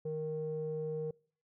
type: tone with low-pass filter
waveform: square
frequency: 155.56 Hz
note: D#3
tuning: in tune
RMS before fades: -37 dBFS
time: 0.05-1.11 s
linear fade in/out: 5 ms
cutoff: 470 Hz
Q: 6
effects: noise-tail reverb RT60 0.5 s tail -26 dB re dry